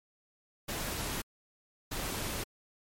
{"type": "noise bursts at uneven times", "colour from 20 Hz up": "pink", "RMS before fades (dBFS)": -36, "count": 2, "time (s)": [[0.68, 1.22], [1.91, 2.44]], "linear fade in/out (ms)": 10, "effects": ["MP3 64 kbps"]}